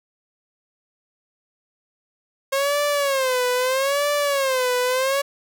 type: tone with vibrato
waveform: sawtooth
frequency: 538 Hz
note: C5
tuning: 48 cents sharp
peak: -15 dBFS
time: 2.52-5.22 s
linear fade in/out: 10 ms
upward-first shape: sine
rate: 0.78 Hz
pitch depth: 140 cents each way
effects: none